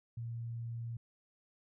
sine tone, 116.54 Hz, A#2, in tune, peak -38 dBFS, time 0.17-0.97 s, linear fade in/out 5 ms, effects none

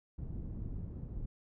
pink low-pass noise, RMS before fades -41 dBFS, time 0.18-1.26 s, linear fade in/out 5 ms, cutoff 190 Hz, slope 12 dB/octave, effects none

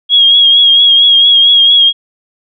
sine tone with vibrato, 3285 Hz, G#7, 20 cents flat, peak -3 dBFS, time 0.09-1.93 s, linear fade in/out 50 ms, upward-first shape triangle, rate 4.4 Hz, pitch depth 43 cents each way, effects none

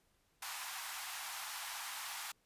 pink high-pass noise, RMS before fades -44 dBFS, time 0.42-2.32 s, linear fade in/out 5 ms, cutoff 780 Hz, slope 48 dB/octave, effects pink hiss -75 dBFS RMS until 2.45 s + resampled to 32000 Hz

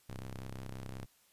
sawtooth ring-modulated tone, 65.41 Hz, C2, in tune, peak -35 dBFS, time 0.09-1.06 s, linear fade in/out 5 ms, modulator 47.6 Hz, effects white hiss -68 dBFS RMS until 1.32 s + resampled to 32000 Hz

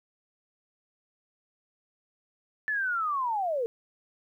sine linear sweep, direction down, 1760 to 442.2 Hz, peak -26 dBFS, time 2.68-3.66 s, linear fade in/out 0 ms, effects 11-bit

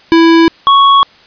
square tone pair in turn, 330.6 / 1109.9 Hz, E4 / C#6, +5 / +2 cents, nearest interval octave + major sixth, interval 2097 cents, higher second, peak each -4 dBFS, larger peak neither, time 0.12-0.48 / 0.67-1.03 s, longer neither, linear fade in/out 0 ms, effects white hiss -42 dBFS RMS until 1.26 s + resampled to 11025 Hz

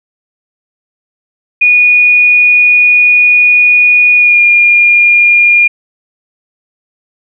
sine tone with pitch glide, 2457 to 2416 Hz, D#7 to D7, -22 to +48 cents, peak -3 dBFS, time 1.61-5.68 s, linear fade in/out 10 ms, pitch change -30 cents, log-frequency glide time 4.17-4.41 s, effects none

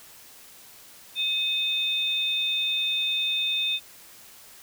sine tone pair together, 2553 / 3610 Hz, D#7 / A7, +44 / +44 cents, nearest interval tritone, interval 600 cents, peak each -30 / -24 dBFS, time 1.15-3.8 s, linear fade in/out 50 ms, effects white hiss -49 dBFS RMS until 4.62 s

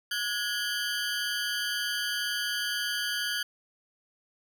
20% pulse ring-modulated tone, 1557 Hz, G6, 12 cents flat, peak -21 dBFS, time 0.11-3.43 s, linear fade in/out 5 ms, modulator 111 Hz, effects none

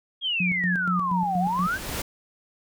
sine exponential two-way sweep, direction down then up, 3319 to 698 to 1671 Hz, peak -23 dBFS, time 0.21-1.79 s, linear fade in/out 50 ms, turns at 1.39 s
sine tone with tremolo, 180 Hz, F#3, 47 cents flat, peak -23 dBFS, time 0.4-1.67 s, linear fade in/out 5 ms, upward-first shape square, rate 4.2 Hz, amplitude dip 65%
pink noise with exponential growth, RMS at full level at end -28 dBFS, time 0.87-2.02 s, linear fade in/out 5 ms, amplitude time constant 250 ms
effects none

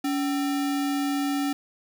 sine tone with sample-and-hold, 282.5 Hz, C#4, 33 cents sharp, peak -23 dBFS, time 0.04-1.53 s, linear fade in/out 5 ms, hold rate 1050 Hz, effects none

